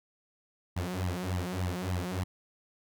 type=tone with flanger; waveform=sawtooth; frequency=90.7 Hz; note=F#2; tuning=34 cents flat; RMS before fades=-33 dBFS; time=0.76-2.24 s; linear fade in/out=10 ms; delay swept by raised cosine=0.98 to 5.68 ms; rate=3.4 Hz; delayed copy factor=+1; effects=none